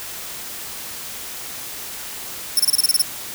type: tone bursts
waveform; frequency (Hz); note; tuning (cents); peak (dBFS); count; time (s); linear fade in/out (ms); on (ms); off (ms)
5% pulse; 5370; E8; +31; -7; 9; 2.57-3.019; 2; 25; 28
effects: white hiss -32 dBFS RMS until 3.34 s